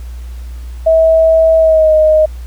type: tone with pitch glide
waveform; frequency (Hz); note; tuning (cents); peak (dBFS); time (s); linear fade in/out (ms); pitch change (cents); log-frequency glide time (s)
sine; 647 to 621.7; E5 to D#5; -32 to -2; -5; 0.86-2.26; 10; -70; 1.58-1.94
effects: added 60 Hz sine -23 dBFS peak until 2.46 s + pink hiss -44 dBFS RMS until 2.46 s